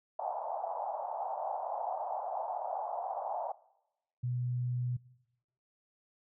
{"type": "band-pass noise", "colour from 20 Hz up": "white", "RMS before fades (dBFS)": -37, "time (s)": [0.19, 3.52], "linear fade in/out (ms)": 5, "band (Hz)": [650, 860], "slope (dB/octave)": 48}
{"type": "tone", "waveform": "sine", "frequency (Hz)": 123.47, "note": "B2", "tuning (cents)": 0, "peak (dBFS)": -31, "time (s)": [4.23, 4.97], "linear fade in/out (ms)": 10}
{"effects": ["noise-tail reverb RT60 0.9 s tail -21 dB re dry"]}